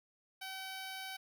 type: tone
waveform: 10% pulse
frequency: 764 Hz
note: G5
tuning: 45 cents flat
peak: -34 dBFS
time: 0.41-1.17 s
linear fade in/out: 10 ms
effects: none